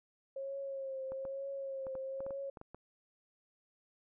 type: tone with vibrato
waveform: sine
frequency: 540 Hz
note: C#5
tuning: 45 cents flat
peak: -38 dBFS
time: 0.36-2.5 s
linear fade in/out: 5 ms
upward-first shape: triangle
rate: 1.1 Hz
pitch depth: 41 cents each way
type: clicks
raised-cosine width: 1 ms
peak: -34 dBFS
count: 10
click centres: 1.12 / 1.252 / 1.868 / 1.953 / 2.205 / 2.265 / 2.307 / 2.572 / 2.614 / 2.746 s
effects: none

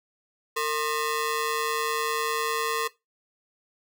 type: ring-modulated tone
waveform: sawtooth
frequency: 760 Hz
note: F#5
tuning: 46 cents sharp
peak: -18 dBFS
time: 0.56-2.88 s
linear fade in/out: 10 ms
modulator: 305 Hz
effects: noise-tail reverb RT60 0.2 s tail -18 dB re dry

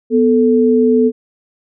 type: tone pair together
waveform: sine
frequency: 246.9 / 439.3 Hz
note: B3 / A4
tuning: 0 / -3 cents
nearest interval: minor seventh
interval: 997 cents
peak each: -11 dBFS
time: 0.1-1.12 s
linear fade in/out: 50 ms
effects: none

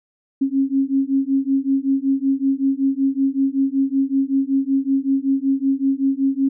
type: beating tone pair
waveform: sine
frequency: 268.8 / 274.1 Hz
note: C4 / C#4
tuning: +47 / -19 cents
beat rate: 5.3 Hz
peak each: -19 dBFS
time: 0.41-6.49 s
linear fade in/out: 10 ms
effects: none

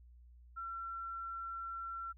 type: tone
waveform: sine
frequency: 1355 Hz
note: E6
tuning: 47 cents sharp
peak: -40 dBFS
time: 0.56-2.13 s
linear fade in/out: 20 ms
effects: added 60 Hz sine -56 dBFS peak until 2.17 s

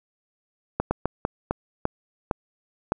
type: slowing click train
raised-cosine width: 1 ms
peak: -8 dBFS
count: 8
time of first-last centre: 0.8-2.92 s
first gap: 110 ms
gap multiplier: 1.33
effects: none

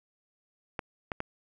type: clicks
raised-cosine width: 0.5 ms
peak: -17 dBFS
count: 3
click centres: 0.792 / 1.118 / 1.204 s
effects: none

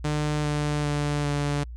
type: tone with pitch steps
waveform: sawtooth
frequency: 150 / 148.19 / 146.4 / 144.64 Hz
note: D3 / D3 / D3 / D3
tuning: +37 / +16 / -5 / -26 cents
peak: -20 dBFS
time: 0.04-1.64 s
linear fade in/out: 10 ms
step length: 400 ms
effects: added 59 Hz sine -35 dBFS peak until 1.76 s + resampled to 22050 Hz

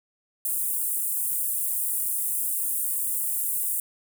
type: high-pass noise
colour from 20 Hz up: pink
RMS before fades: -27 dBFS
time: 0.45-3.8 s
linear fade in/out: 2 ms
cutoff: 8700 Hz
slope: 48 dB/octave
effects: none

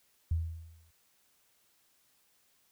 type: tone with exponential decay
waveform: sine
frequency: 81.9 Hz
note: E2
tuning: 11 cents flat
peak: -25 dBFS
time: 0.31-0.91 s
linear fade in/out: 5 ms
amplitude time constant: 130 ms
effects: white hiss -70 dBFS RMS until 2.71 s

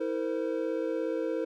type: tone cluster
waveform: triangle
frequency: 324.3 / 457 / 514 Hz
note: E4 / A#4 / C5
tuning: -28 / -34 / -31 cents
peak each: -31 dBFS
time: 0-1.45 s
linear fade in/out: 10 ms
effects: none

